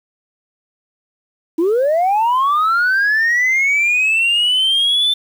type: linear sweep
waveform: sine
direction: up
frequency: 311.1 to 3551 Hz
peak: -10 dBFS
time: 1.58-5.14 s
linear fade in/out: 10 ms
effects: tanh soft clip ceiling -10 dBFS + 7-bit